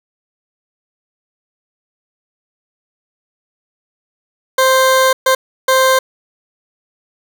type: tone bursts at uneven times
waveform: 20% pulse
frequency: 523.3 Hz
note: C5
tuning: in tune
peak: -4 dBFS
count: 3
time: 4.58-5.13 / 5.26-5.35 / 5.68-5.99 s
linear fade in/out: 5 ms
effects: none